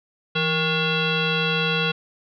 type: tone with frequency modulation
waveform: sine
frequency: 1431 Hz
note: F6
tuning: 42 cents sharp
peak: -19 dBFS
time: 0.35-1.92 s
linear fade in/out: 10 ms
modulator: 633 Hz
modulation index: 3.5
effects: none